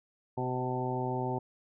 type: harmonic tone with a mistuned harmonic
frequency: 126.6 Hz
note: B2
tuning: 43 cents sharp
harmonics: 1 / 2 / 3 / 4 / 5 / 6 / 7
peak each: -35 / -38 / -36 / -42 / -42 / -39 / -37 dBFS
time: 0.37-1.39 s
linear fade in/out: 10 ms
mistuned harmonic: 4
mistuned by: +20 cents
effects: none